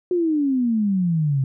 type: exponential sweep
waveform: sine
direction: down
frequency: 365.7 to 130.81 Hz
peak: -17 dBFS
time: 0.11-1.44 s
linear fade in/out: 2 ms
effects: none